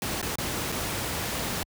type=noise with dropouts; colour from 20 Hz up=pink; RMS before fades=-30 dBFS; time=0.02-1.63 s; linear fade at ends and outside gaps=1 ms; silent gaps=0.215-0.227 / 0.356-0.384 / 0.719-0.723 s; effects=high-pass 60 Hz 12 dB/octave